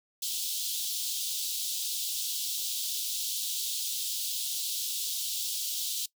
pink high-pass noise, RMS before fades -33 dBFS, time 0.22-6.06 s, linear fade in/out 5 ms, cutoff 3200 Hz, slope 48 dB/octave, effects noise-tail reverb RT60 0.1 s tail -20 dB re dry

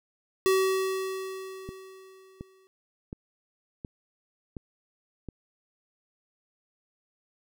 square tone with exponential decay, 380.4 Hz, F#4, 48 cents sharp, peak -20 dBFS, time 0.46-2.67 s, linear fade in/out 0 ms, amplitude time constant 480 ms
click train, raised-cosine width 3 ms, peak -24 dBFS, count 6, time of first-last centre 1.69-5.287 s, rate 1.39 Hz
effects none

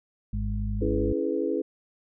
harmonic tone, 52 Hz, G#1, 3 cents sharp, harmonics 1 / 2 / 4, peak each -28 / -31 / -34 dBFS, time 0.33-1.13 s, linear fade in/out 5 ms
sine chord, C# minor seventh, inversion none, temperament equal with one note detuned, 277.2 / 329.6 / 421.8 / 493.9 Hz, C#4 / E4 / G#4 / B4, 0 / 0 / +27 / 0 cents, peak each -31 / -29 / -29 / -31 dBFS, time 0.81-1.62 s, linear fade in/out 10 ms
effects none

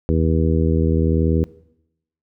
harmonic tone, 80.6 Hz, E2, 38 cents flat, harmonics 1 / 2 / 3 / 4 / 5 / 6, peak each -18 / -21 / -23 / -24 / -25 / -26 dBFS, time 0.09-1.44 s, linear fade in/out 0 ms, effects noise-tail reverb RT60 0.8 s tail -20 dB re dry

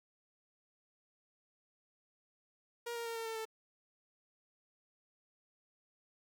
sawtooth tone with pitch steps, 472.9 / 466.7 / 460.5 / 454.4 / 448.4 / 442.5 Hz, A#4 / A#4 / A#4 / A#4 / A4 / A4, +25 / +2 / -21 / -44 / +33 / +10 cents, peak -35 dBFS, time 2.86-3.454 s, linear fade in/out 10 ms, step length 99 ms, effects none

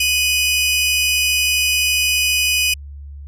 sawtooth tone pair together, 2493 / 2965 Hz, D#7 / F#7, +3 / +3 cents, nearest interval minor third, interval 300 cents, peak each -13 / -16 dBFS, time 0-2.74 s, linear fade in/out 5 ms, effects added 71 Hz sine -31 dBFS peak until 3.27 s + resampled to 32000 Hz

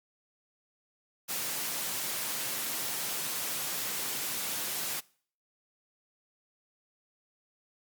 white high-pass noise, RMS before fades -34 dBFS, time 1.28-5.01 s, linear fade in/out 20 ms, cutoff 110 Hz, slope 96 dB/octave, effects noise-tail reverb RT60 0.5 s tail -23 dB re dry + Opus 48 kbps

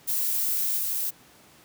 violet noise with level steps, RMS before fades -26 / -28 dBFS, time 0.07-1.11 s, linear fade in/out 20 ms, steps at 0.77 s, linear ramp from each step 10 ms, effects pink hiss -54 dBFS RMS until 1.64 s + high-pass 100 Hz 12 dB/octave

